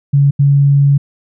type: tone bursts at uneven times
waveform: sine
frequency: 140.9 Hz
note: C#3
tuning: 29 cents sharp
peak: -6 dBFS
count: 2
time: 0.13-0.31 / 0.39-0.98 s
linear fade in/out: 10 ms
effects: none